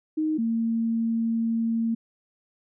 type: tone pair in turn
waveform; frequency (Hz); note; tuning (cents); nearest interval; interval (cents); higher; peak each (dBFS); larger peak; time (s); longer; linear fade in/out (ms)
sine; 311.1 / 228; D#4 / A#3; 0 / -38; perfect fourth; 538; first; -22; neither; 0.17-0.38 / 0.38-1.95; second; 10
effects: none